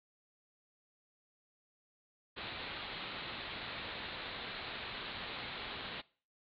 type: low-pass noise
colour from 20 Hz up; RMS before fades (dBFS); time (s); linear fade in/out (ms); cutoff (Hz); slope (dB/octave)
white; -44; 2.36-6.02; 20; 4200; 96
effects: noise-tail reverb RT60 0.4 s tail -21 dB re dry